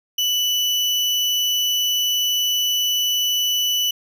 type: tone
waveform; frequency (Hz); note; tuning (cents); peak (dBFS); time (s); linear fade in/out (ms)
35% pulse; 2973; F#7; +8; -16; 0.18-3.91; 5
effects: none